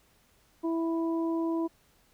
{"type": "harmonic tone", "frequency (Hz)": 329.6, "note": "E4", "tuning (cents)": 0, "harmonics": [1, 2, 3], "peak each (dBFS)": [-27, -39, -39], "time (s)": [0.63, 1.68], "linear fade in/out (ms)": 20, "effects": ["pink hiss -65 dBFS RMS until 2.13 s"]}